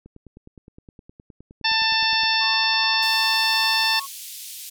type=click train; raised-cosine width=3 ms; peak=-31 dBFS; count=22; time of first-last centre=0.06-2.234 s; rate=9.66 Hz
type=harmonic tone; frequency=890 Hz; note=A5; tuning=20 cents sharp; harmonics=1 / 2 / 3 / 4 / 5 / 6; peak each=-25 / -25 / -25 / -25 / -25 / -25 dBFS; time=1.64-4 s; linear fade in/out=10 ms
type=tone with tremolo; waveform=triangle; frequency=1099 Hz; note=C#6; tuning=15 cents flat; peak=-30 dBFS; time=2.4-4.07 s; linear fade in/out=20 ms; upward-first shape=sine; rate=2.6 Hz; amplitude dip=45%
type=band-pass noise; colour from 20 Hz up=white; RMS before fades=-37 dBFS; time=3.02-4.7 s; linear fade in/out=10 ms; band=2800 to 15000 Hz; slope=24 dB/octave
effects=none